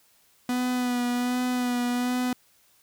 45% pulse tone with vibrato, 246.9 Hz, B3, in tune, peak -24 dBFS, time 0.49-2.33 s, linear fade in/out 2 ms, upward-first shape sine, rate 1.3 Hz, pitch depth 23 cents each way, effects white hiss -62 dBFS RMS until 2.82 s

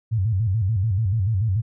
sine tone with vibrato, 102.9 Hz, G#2, 16 cents flat, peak -18 dBFS, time 0.11-1.62 s, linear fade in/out 20 ms, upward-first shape square, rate 6.9 Hz, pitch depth 160 cents each way, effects none

